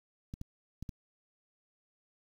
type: clicks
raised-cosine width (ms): 5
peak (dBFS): -28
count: 4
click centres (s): 0.339 / 0.414 / 0.826 / 0.892
effects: 9-bit